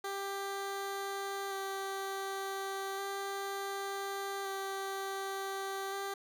15% pulse tone with vibrato, 392 Hz, G4, in tune, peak -30 dBFS, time 0.04-6.14 s, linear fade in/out 5 ms, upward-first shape square, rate 0.34 Hz, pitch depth 11 cents each way, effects none

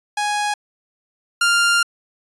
sawtooth tone pair in turn, 830.6 / 1396.9 Hz, G#5 / F6, 0 / 0 cents, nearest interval major sixth, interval 900 cents, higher second, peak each -15 / -10 dBFS, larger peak second, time 0.17-0.54 / 1.41-1.83 s, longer second, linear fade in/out 5 ms, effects resampled to 24000 Hz

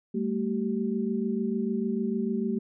sine tone cluster, 197.6 / 224.3 / 384.6 Hz, G3 / A3 / G4, +14 / +34 / -33 cents, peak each -31 / -28 / -32 dBFS, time 0.14-2.59 s, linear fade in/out 10 ms, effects none

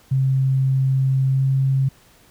sine tone with pitch glide, 133.2 to 134.36 Hz, C3 to C3, +31 to +46 cents, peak -15 dBFS, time 0.11-1.89 s, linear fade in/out 10 ms, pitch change +15 cents, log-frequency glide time 1.29-1.44 s, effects pink hiss -53 dBFS RMS until 2.3 s

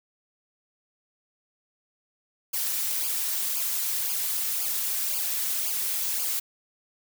blue noise with flanger, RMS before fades -28 dBFS, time 2.53-6.4 s, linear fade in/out 10 ms, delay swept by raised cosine 0.52 to 5.32 ms, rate 1.9 Hz, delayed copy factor -1, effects none

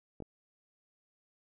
clicks, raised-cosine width 2 ms, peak -30 dBFS, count 2, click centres 0.203 / 0.223 s, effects none

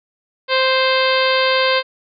harmonic tone, 523 Hz, C5, 1 cent flat, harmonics 1 / 2 / 3 / 4 / 5 / 6 / 7 / 8 / 9, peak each -17 / -20 / -22 / -23 / -24 / -25 / -25 / -26 / -27 dBFS, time 0.48-1.83 s, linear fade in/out 50 ms, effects none

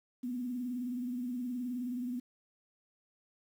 sine tone with vibrato, 246.9 Hz, B3, in tune, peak -34 dBFS, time 0.23-2.2 s, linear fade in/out 10 ms, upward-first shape sine, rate 19 Hz, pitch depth 62 cents each way, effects 10-bit

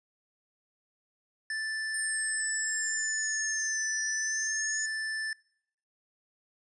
square tone, 1760 Hz, A6, in tune, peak -32 dBFS, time 1.5-5.33 s, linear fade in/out 2 ms
sine exponential two-way sweep, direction down then up, 8850 to 5790 to 6820 Hz, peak -32 dBFS, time 1.94-4.86 s, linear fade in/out 5 ms, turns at 4.03 s
effects noise-tail reverb RT60 0.7 s tail -25 dB re dry + resampled to 22050 Hz

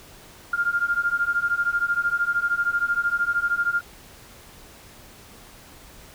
sine beating tone pair, 1396.9 / 1409.9 Hz, F6 / F6, 0 / +16 cents, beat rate 13 Hz, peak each -24 / -23 dBFS, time 0.53-3.81 s, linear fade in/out 5 ms, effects pink hiss -47 dBFS RMS until 6.14 s

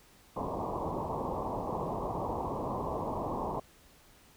white low-pass noise, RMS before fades -35 dBFS, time 0.36-3.6 s, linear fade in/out 5 ms, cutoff 1100 Hz, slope 96 dB/octave, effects pink hiss -60 dBFS RMS until 4.36 s

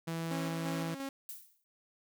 sawtooth tone, 164.81 Hz, E3, in tune, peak -31 dBFS, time 0.07-0.95 s, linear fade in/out 10 ms
sawtooth tone with tremolo, 272.7 Hz, C#4, 28 cents flat, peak -33 dBFS, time 0.31-1.09 s, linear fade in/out 2 ms, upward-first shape square, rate 2.9 Hz, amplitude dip 45%
violet noise with exponential decay, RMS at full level -41 dBFS, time 1.29-1.64 s, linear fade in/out 0 ms, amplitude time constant 74 ms
effects none

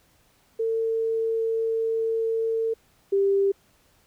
sine tone pair in turn, 450.6 / 394.7 Hz, A4 / G4, +41 / +12 cents, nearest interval major second, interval 229 cents, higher first, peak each -22 / -18 dBFS, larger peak second, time 0.59-2.74 / 3.12-3.52 s, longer first, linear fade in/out 10 ms, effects pink hiss -62 dBFS RMS until 4.06 s

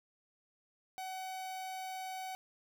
45% pulse tone, 753 Hz, F#5, 30 cents sharp, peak -40 dBFS, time 0.98-2.35 s, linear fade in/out 0 ms, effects none

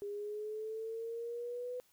sine exponential sweep, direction up, 404.7 to 500 Hz, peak -38 dBFS, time 0.02-1.8 s, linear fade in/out 0 ms, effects white hiss -70 dBFS RMS until 1.92 s

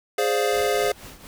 square chord, D half-diminished seventh, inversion second, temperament equal, 415.3 / 523.3 / 587.3 / 698.5 Hz, Ab4 / C5 / D5 / F5, 0 / 0 / 0 / 0 cents, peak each -24 / -26 / -30 / -27 dBFS, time 0.18-0.92 s, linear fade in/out 5 ms
pink noise with tremolo, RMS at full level -39 dBFS, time 0.53-1.27 s, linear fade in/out 0 ms, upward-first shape triangle, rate 4.2 Hz, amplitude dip 75%
effects none

